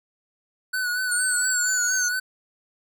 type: tone with vibrato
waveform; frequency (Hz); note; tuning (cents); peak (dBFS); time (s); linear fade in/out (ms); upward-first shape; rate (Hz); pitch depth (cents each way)
square; 1484; F#6; +5; -24; 0.73-2.2; 10; sine; 4.3; 42
type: exponential sweep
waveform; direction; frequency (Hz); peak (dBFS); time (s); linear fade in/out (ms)
sine; down; 8870 to 6170; -23; 1.11-2.09; 10
effects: none